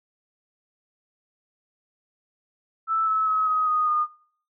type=tone with pitch steps; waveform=sine; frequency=1318.5 / 1298.8 / 1279.5 / 1260.4 / 1241.6 / 1223.1 Hz; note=E6 / E6 / D#6 / D#6 / D#6 / D#6; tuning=0 / -26 / +48 / +22 / -4 / -30 cents; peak=-20 dBFS; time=2.87-4.07 s; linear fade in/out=50 ms; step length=200 ms; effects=noise-tail reverb RT60 0.5 s tail -17 dB re dry